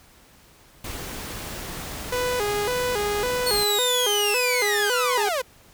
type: noise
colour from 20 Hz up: pink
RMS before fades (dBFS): -34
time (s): 0.84-3.64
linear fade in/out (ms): 5
type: tone with vibrato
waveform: sawtooth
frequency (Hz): 452.6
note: A4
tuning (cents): +49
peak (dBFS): -19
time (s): 2.12-5.29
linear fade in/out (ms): 5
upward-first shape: square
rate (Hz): 1.8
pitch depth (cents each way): 160
type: linear sweep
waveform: sawtooth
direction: down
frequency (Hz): 4413 to 476.6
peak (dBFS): -19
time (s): 3.46-5.42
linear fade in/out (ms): 10
effects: pink hiss -53 dBFS RMS until 5.73 s